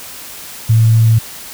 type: tone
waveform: sine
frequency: 112.4 Hz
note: A2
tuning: 37 cents sharp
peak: -6 dBFS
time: 0.69-1.19 s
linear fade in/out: 10 ms
effects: white hiss -31 dBFS RMS until 1.53 s